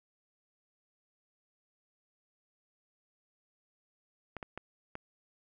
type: clicks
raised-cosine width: 0.5 ms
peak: -25 dBFS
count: 4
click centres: 4.367 / 4.428 / 4.576 / 4.954 s
effects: none